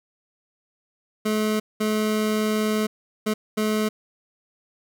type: tone bursts at uneven times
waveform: 25% pulse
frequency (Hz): 214.8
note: A3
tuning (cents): -41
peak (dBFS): -17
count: 4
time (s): 1.25-1.6 / 1.8-2.87 / 3.26-3.34 / 3.57-3.89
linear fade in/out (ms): 10
effects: none